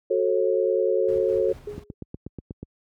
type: chord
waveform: sine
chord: F# minor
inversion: none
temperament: equal with one note detuned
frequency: 370 / 440 / 541.7 Hz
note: F#4 / A4 / C#5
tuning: 0 / 0 / -40 cents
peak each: -24 / -23 / -24 dBFS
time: 0.1-1.53 s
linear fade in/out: 10 ms
type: noise with tremolo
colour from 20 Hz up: brown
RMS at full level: -39 dBFS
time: 1.08-1.84 s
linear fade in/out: 5 ms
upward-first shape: square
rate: 4.9 Hz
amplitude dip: 40%
type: tone with exponential decay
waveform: sine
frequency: 415.3 Hz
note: G#4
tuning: in tune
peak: -27 dBFS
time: 1.67-1.94 s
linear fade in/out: 5 ms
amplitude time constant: 57 ms
type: click train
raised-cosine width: 3 ms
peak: -21 dBFS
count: 8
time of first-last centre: 1.78-2.63 s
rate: 8.24 Hz
effects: high-pass 60 Hz 12 dB/octave